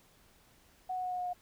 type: tone with pitch steps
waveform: sine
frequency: 740 / 735.3 / 730.7 / 726 / 721.4 / 716.9 Hz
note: F#5 / F#5 / F#5 / F#5 / F#5 / F5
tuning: 0 / -11 / -22 / -33 / -44 / +45 cents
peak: -33 dBFS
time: 0.89-1.334 s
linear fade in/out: 10 ms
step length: 74 ms
effects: pink hiss -64 dBFS RMS until 1.41 s